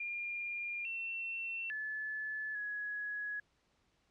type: tone with pitch steps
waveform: sine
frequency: 2406 / 2702 / 1728 / 1678 Hz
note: D7 / E7 / A6 / G#6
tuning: +41 / +42 / -32 / +17 cents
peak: -37 dBFS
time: 0-3.4 s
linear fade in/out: 5 ms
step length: 850 ms
effects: pink hiss -75 dBFS RMS until 4.1 s + low-pass 6000 Hz 12 dB/octave